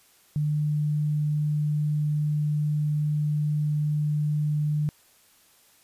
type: tone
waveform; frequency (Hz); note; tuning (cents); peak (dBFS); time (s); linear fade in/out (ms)
sine; 149.8; D3; +35; -22; 0.36-4.89; 0
effects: white hiss -59 dBFS RMS until 5.83 s + resampled to 32000 Hz